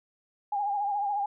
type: tone with vibrato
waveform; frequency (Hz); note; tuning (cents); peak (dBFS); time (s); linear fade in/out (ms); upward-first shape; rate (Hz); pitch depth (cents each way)
sine; 813; G#5; -37; -26; 0.52-1.26; 5; sine; 14; 55
effects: none